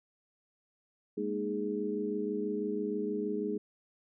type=tone cluster; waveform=sine; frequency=206 / 232.2 / 309.5 / 414.8 Hz; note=G#3 / A#3 / D#4 / G#4; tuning=-14 / -7 / -9 / -2 cents; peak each=-37 / -40 / -37 / -34 dBFS; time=1.17-3.58 s; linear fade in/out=10 ms; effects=none